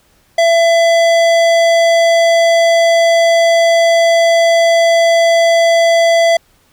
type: tone with hard clipping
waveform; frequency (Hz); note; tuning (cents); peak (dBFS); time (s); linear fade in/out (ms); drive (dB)
sine; 670; E5; +28; -9; 0.38-6.37; 5; 16
effects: pink hiss -53 dBFS RMS until 6.72 s